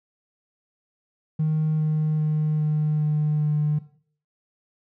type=tone with pitch steps; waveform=triangle; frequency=155.56 / 154.49 / 153.42 / 152.36 / 151.31 / 150.26 Hz; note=D#3 / D#3 / D#3 / D#3 / D#3 / D3; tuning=0 / -12 / -24 / -36 / -48 / +40 cents; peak=-16 dBFS; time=1.39-3.79 s; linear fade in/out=10 ms; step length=400 ms; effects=noise-tail reverb RT60 0.5 s tail -18 dB re dry + tanh soft clip ceiling -16 dBFS